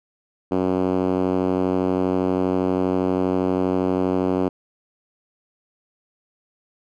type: tone with band-pass filter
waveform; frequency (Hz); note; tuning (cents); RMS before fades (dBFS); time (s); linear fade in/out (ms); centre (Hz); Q
5% pulse; 92.5; F#2; 0; -21; 0.51-4.49; 10; 290; 1.4
effects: none